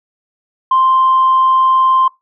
sine tone, 1046.5 Hz, C6, in tune, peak -7 dBFS, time 0.71-2.08 s, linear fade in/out 5 ms, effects noise-tail reverb RT60 0.2 s tail -23 dB re dry + tanh soft clip ceiling -4 dBFS

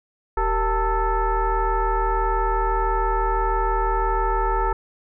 sine tone with frequency modulation, 466.2 Hz, A#4, in tune, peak -18 dBFS, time 0.37-4.73 s, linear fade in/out 5 ms, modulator 427 Hz, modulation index 2, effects none

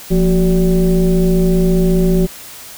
sine tone with frequency modulation, 174.61 Hz, F3, in tune, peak -9 dBFS, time 0.1-2.27 s, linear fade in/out 20 ms, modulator 202 Hz, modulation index 1.1, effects white hiss -34 dBFS RMS until 2.77 s

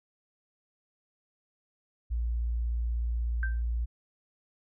sine tone, 58.27 Hz, A#1, in tune, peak -27 dBFS, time 2.1-3.86 s, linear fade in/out 20 ms
sine tone with exponential decay, 1563 Hz, G6, 6 cents flat, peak -29 dBFS, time 3.43-3.62 s, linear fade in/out 1 ms, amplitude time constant 40 ms
effects none

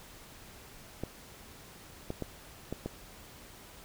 clicks, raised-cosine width 2 ms, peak -21 dBFS, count 5, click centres 1.036 / 2.104 / 2.223 / 2.726 / 2.86 s, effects pink hiss -52 dBFS RMS until 3.84 s

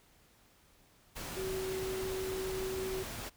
sine tone in noise, 378.1 Hz, F#4, 38 cents sharp, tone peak -35 dBFS, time 1.36-3.04 s, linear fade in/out 20 ms, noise pink, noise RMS -42 dBFS, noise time 1.15-3.3 s, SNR +4 dB, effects pink hiss -65 dBFS RMS until 3.36 s

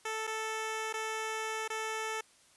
10% pulse tone with dropouts, 440 Hz, A4, in tune, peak -26 dBFS, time 0.05-2.21 s, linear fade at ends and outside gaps 5 ms, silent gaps 0.27-0.274 / 0.928-0.938 / 1.679-1.7 s, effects white hiss -63 dBFS RMS until 2.56 s + resampled to 24000 Hz

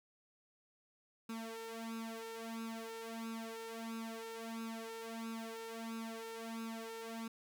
sawtooth tone with flanger, 226.4 Hz, A3, 50 cents sharp, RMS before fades -45 dBFS, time 1.29-7.28 s, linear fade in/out 5 ms, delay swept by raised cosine 0.77 to 2.27 ms, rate 1.5 Hz, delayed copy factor +0.85, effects none

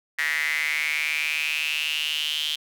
square tone with high-pass filter sweep, 76 Hz, D#2, 40 cents flat, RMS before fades -26 dBFS, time 0.18-2.56 s, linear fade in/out 10 ms, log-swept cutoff 1900 to 3200 Hz, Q 8.4, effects none

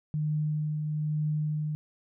sine tone with tremolo, 152.1 Hz, D#3, 39 cents flat, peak -25 dBFS, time 0.14-1.75 s, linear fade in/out 0 ms, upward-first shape triangle, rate 1.1 Hz, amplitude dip 35%, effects none

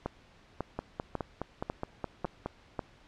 two click trains, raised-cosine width 1 ms, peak -18 / -19 dBFS, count 6 / 9, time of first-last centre 0.06-2.792 / 0.79-2.46 s, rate 1.83 / 4.79 Hz, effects pink hiss -59 dBFS RMS until 3.07 s + low-pass 4000 Hz 12 dB/octave

